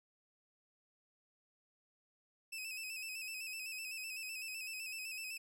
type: tone with vibrato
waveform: sawtooth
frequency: 2587 Hz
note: E7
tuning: 33 cents flat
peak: -39 dBFS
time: 2.52-5.38 s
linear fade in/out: 10 ms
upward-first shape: square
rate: 7.9 Hz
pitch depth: 44 cents each way
effects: none